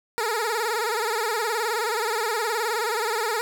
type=tone with vibrato; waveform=15% pulse; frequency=447.7 Hz; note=A4; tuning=30 cents sharp; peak=-17 dBFS; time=0.18-3.41 s; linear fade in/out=0 ms; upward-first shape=sine; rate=19 Hz; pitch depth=120 cents each way; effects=none